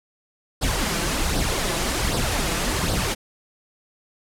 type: noise with flanger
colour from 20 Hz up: pink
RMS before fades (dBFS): -23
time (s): 0.61-3.15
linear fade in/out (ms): 20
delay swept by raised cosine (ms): 0.21 to 6.01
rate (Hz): 1.3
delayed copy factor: +0.6
effects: low-pass 11000 Hz 12 dB/octave

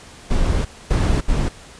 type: noise bursts at uneven times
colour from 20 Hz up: brown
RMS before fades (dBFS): -17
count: 3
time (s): 0.3-0.65 / 0.9-1.21 / 1.28-1.49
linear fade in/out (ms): 10
effects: pink hiss -42 dBFS RMS until 1.79 s + resampled to 22050 Hz

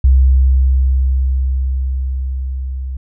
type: tone with level ramp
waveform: sine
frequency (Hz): 65.41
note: C2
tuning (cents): 0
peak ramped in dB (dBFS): -5 to -20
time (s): 0.04-2.97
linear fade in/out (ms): 5
effects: none

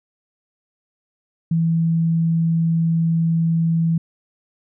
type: tone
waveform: sine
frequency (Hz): 164.81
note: E3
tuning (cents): 0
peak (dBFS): -15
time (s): 1.51-3.98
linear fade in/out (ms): 5
effects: none

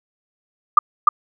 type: tone with echo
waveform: sine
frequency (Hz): 1204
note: D6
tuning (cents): +43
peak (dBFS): -5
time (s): 0.77-0.79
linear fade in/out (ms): 5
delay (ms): 300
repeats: 1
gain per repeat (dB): -2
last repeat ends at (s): 1.09
effects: none

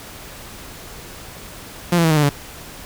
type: tone with pitch steps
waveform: sawtooth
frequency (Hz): 174.61 / 167.79 / 161.23 / 154.93 / 148.88 / 143.06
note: F3 / E3 / E3 / D#3 / D3 / D3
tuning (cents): 0 / +31 / -38 / -7 / +24 / -45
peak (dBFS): -9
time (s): 1.92-2.292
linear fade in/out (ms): 5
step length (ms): 62
effects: pink hiss -37 dBFS RMS until 2.85 s

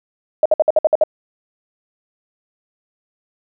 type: tone bursts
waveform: sine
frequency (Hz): 620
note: D#5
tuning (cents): -6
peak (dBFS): -8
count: 8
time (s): 0.43-1.037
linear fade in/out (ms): 2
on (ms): 26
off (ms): 57
effects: none

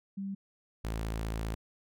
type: tone pair in turn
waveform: sine / sawtooth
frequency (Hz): 196 / 55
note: G3 / A1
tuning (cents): 0 / 0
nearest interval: octave + minor seventh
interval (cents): 2200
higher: first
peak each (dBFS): -34 / -29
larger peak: second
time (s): 0.17-0.35 / 0.84-1.55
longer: second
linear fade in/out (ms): 10
effects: none

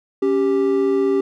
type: tone pair together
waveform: triangle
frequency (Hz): 277.2 / 392.4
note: C#4 / G4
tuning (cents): 0 / +2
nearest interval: tritone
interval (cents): 602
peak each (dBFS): -19 / -14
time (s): 0.22-1.21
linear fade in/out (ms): 5
effects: none

